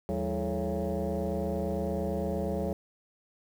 sine tone with frequency modulation, 174.61 Hz, F3, in tune, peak -27 dBFS, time 0.09-2.73 s, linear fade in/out 0 ms, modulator 126 Hz, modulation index 3.9, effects tanh soft clip ceiling -24 dBFS + 9-bit

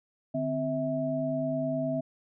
sine tone cluster, 149.4 / 259.3 / 650 Hz, D3 / C4 / E5, +30 / -15 / -24 cents, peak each -35 / -31 / -30 dBFS, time 0.34-2.01 s, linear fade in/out 10 ms, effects none

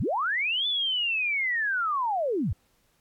sine linear two-way sweep, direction up then down, 58.27 to 3520 to 60.1 Hz, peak -24 dBFS, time 0-2.53 s, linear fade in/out 5 ms, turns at 0.67 s, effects pink hiss -68 dBFS RMS until 3 s + AAC 64 kbps

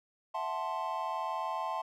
triangle chord, F# half-diminished seventh, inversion third, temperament equal, 659.3 / 740 / 880 / 1046.5 Hz, E5 / F#5 / A5 / C6, 0 / 0 / 0 / 0 cents, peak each -38 / -39 / -35 / -35 dBFS, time 0.34-1.82 s, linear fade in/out 10 ms, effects none

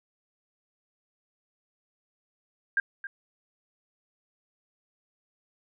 sine tone with echo, 1603 Hz, G6, 38 cents sharp, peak -21 dBFS, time 2.77-2.8 s, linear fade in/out 2 ms, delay 270 ms, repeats 1, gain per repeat -13 dB, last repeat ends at 3.07 s, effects none

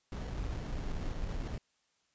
brown noise with sample-and-hold, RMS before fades -37 dBFS, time 0.12-1.58 s, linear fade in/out 2 ms, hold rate 2450 Hz, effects white hiss -75 dBFS RMS until 2.14 s + resampled to 16000 Hz

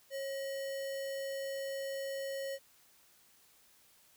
sine tone with sample-and-hold, 546 Hz, C#5, 26 cents flat, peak -36 dBFS, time 0.1-2.59 s, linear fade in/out 50 ms, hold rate 2450 Hz, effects white hiss -65 dBFS RMS until 4.16 s

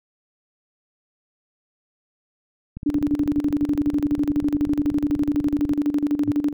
click train, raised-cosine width 5 ms, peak -20 dBFS, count 49, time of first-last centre 2.77-5.715 s, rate 16.3 Hz
sine tone with tremolo, 292.1 Hz, D4, 9 cents flat, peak -16 dBFS, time 2.86-6.53 s, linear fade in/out 5 ms, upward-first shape square, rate 12 Hz, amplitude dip 75%
sine tone with exponential growth, 110 Hz, A2, in tune, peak -22 dBFS, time 6.19-6.31 s, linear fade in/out 5 ms, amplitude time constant 24 ms
effects none

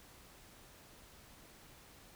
silence, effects pink hiss -59 dBFS RMS until 2.15 s

